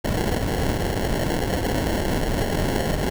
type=noise with sample-and-hold; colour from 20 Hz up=pink; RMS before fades=-23 dBFS; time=0.04-3.1 s; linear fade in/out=10 ms; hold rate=1225 Hz; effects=none